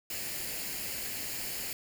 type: noise with comb filter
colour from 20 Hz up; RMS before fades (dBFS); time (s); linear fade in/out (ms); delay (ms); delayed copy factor
white; -37; 0.1-1.73; 2; 0.42; +0.55
effects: none